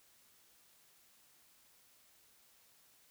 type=silence; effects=white hiss -67 dBFS RMS until 3.1 s